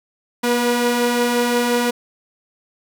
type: tone pair together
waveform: sawtooth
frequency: 239.8 / 485.3 Hz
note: A#3 / B4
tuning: +49 / -30 cents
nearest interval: octave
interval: 1221 cents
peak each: -15 dBFS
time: 0.43-1.91 s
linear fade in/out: 10 ms
effects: none